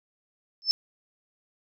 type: tone with exponential growth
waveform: sine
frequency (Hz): 5274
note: E8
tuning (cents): 0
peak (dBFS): -14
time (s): 0.62-0.71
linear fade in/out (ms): 0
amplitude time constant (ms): 19
effects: none

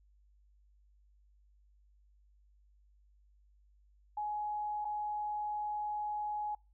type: tone with dropouts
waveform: sine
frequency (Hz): 839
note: G#5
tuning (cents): +17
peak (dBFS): -34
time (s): 4.17-6.55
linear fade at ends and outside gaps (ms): 5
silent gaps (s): 4.847-4.851
effects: noise-tail reverb RT60 0.3 s tail -26 dB re dry + added 50 Hz sine -63 dBFS peak until 6.73 s

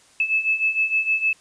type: beating tone pair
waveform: sine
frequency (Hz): 2607 / 2613.5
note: E7 / E7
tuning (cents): -20 / -16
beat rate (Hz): 6.5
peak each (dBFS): -24 / -20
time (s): 0.2-1.33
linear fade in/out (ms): 2
effects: white hiss -54 dBFS RMS until 1.4 s + resampled to 22050 Hz

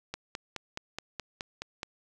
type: click train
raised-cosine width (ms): 0.2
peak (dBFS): -18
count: 9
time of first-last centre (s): 0.14-1.831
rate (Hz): 4.73
effects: none

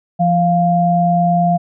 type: tone pair together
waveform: sine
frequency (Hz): 172.12 / 698.5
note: F3 / F5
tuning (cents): -25 / 0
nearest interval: 2 octaves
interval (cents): 2425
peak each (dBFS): -14 / -13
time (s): 0.19-1.58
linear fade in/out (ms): 20
effects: none

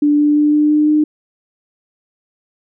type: tone with pitch steps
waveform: sine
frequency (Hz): 293.7 / 295.6 / 297.5 / 299.4 / 301.3 / 303.2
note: D4 / D4 / D4 / D4 / D4 / D#4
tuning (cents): 0 / +11 / +22 / +33 / +44 / -45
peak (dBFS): -9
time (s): 0.02-1.04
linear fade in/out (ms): 5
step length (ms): 170
effects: none

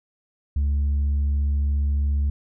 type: tone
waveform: sine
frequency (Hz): 71.4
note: D2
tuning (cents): -48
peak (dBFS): -16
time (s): 0.56-2.3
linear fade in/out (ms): 5
effects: tanh soft clip ceiling -18 dBFS

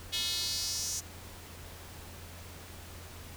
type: tone with high-pass filter sweep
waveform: square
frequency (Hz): 196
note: G3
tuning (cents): 0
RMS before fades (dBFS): -34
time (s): 0.12-1.01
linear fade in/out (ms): 20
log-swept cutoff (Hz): 3400 to 6400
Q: 3.5
effects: added 85 Hz sine -49 dBFS peak until 3.36 s + pink hiss -49 dBFS RMS until 3.36 s

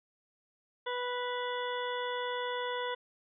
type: harmonic tone with a mistuned harmonic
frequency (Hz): 492.7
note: B4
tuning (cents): -4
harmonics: 1 / 2 / 3 / 4 / 6 / 7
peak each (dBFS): -36 / -37 / -42 / -43 / -48 / -43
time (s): 0.86-2.95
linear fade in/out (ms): 10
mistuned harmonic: 6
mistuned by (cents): -16
effects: none

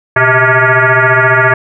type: tone with frequency modulation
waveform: sine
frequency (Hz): 121.7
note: B2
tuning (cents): -25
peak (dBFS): -5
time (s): 0.16-1.54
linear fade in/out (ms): 5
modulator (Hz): 258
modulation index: 7.3
effects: none

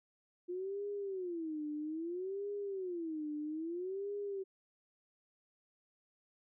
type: tone with vibrato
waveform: sine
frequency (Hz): 349.2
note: F4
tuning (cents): 0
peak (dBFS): -37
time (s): 0.48-4.44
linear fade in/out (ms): 20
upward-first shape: sine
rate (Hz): 0.61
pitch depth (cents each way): 270
effects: none

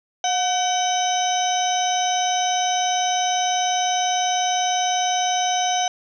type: harmonic tone with a mistuned harmonic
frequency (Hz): 760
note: F#5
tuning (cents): +46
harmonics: 1 / 2 / 3 / 4 / 5 / 7 / 8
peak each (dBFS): -20 / -33 / -34 / -28 / -31 / -37 / -27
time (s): 0.24-5.88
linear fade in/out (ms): 2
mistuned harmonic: 1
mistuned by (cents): -80
effects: none

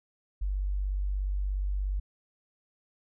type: tone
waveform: sine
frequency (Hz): 48.46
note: G1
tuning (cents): -19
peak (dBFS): -27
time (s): 0.41-2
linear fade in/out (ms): 10
effects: none

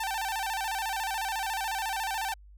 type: tone with vibrato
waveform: sawtooth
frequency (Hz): 830.6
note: G#5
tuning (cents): 0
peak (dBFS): -26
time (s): 0-2.34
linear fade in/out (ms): 5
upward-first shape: square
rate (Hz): 14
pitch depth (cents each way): 120
effects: added 50 Hz sine -49 dBFS peak until 2.57 s

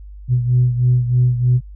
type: beating tone pair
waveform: sine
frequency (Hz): 123.47 / 126.67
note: B2 / B2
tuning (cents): 0 / +44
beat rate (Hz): 3.2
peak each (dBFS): -12 / -18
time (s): 0.28-1.61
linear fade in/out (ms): 50
effects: tanh soft clip ceiling -6 dBFS + added 50 Hz sine -33 dBFS peak until 1.75 s

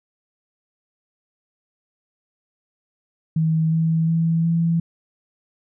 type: tone with pitch steps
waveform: sine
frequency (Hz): 160 / 162.23 / 164.5 / 166.79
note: D#3 / E3 / E3 / E3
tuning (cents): +49 / -27 / -3 / +21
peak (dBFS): -16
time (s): 3.36-4.8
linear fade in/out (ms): 5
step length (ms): 360
effects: none

